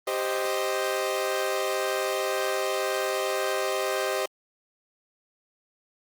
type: chord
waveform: sawtooth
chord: C minor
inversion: second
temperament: equal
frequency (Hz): 392 / 523.3 / 622.3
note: G4 / C5 / Eb5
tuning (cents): 0 / 0 / 0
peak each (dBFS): -26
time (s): 0.07-4.26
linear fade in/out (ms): 5
effects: Opus 24 kbps